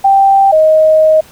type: tone pair in turn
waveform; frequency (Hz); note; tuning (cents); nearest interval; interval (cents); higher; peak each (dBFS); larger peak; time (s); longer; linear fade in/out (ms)
sine; 784 / 627; G5 / D#5; 0 / +13; major third; 387; first; -4; neither; 0.04-0.52 / 0.52-1.21; second; 10
effects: pink hiss -40 dBFS RMS until 1.31 s